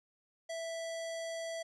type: tone with low-pass filter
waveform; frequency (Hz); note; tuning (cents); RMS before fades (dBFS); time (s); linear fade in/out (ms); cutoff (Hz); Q
square; 659.3; E5; 0; -40; 0.49-1.63; 10; 7700; 1.5
effects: none